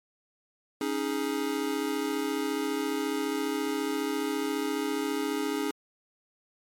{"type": "chord", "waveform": "square", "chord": "C# suspended second", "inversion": "none", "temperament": "just", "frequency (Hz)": [277.2, 311.8, 415.8], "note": ["C#4", "D#4", "G#4"], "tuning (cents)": [0, 4, 2], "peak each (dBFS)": -33, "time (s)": [0.81, 5.71], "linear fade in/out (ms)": 2, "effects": ["MP3 64 kbps"]}